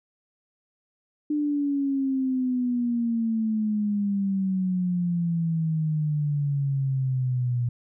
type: exponential sweep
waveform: sine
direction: down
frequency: 300 to 120 Hz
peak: -22 dBFS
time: 1.3-7.69 s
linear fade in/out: 5 ms
effects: none